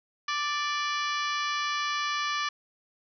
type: harmonic tone with a mistuned harmonic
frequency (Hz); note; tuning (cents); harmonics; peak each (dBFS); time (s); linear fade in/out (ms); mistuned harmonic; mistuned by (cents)
587.3; D5; 0; 2 / 3 / 4 / 5 / 6 / 7 / 8 / 9 / 10; -30 / -34 / -36 / -38 / -40 / -41 / -42 / -43 / -44; 0.28-2.49; 5; 6; -49
effects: none